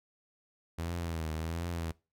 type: tone with vibrato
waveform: sawtooth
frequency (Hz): 82.3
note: E2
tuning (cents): -2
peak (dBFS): -30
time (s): 0.78-1.92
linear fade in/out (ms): 10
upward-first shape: triangle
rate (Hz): 1.4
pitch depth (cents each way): 93
effects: noise-tail reverb RT60 0.3 s tail -23 dB re dry